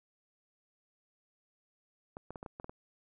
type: clicks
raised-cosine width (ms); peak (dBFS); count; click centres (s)
1; -29; 8; 2.169 / 2.306 / 2.358 / 2.429 / 2.462 / 2.599 / 2.644 / 2.695
effects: none